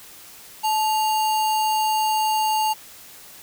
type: tone with sample-and-hold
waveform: sine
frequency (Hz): 868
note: A5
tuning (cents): -24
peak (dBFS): -18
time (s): 0.63-2.74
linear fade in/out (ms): 20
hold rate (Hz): 3675
effects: white hiss -44 dBFS RMS until 3.42 s